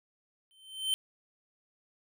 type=tone with exponential growth; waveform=square; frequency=3094 Hz; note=G7; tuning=23 cents flat; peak=-25 dBFS; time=0.51-0.94 s; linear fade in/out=0 ms; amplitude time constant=93 ms; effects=none